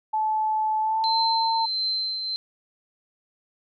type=tone with pitch glide; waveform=sine; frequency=867 to 904.3 Hz; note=A5 to A5; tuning=-26 to +47 cents; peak=-21 dBFS; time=0.13-1.66 s; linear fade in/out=10 ms; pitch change=+73 cents; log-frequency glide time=0.8-1.19 s
type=tone with tremolo; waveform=sine; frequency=4100 Hz; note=C8; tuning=36 cents flat; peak=-22 dBFS; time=1.04-2.36 s; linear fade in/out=0 ms; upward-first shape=triangle; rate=1.5 Hz; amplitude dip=50%
effects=none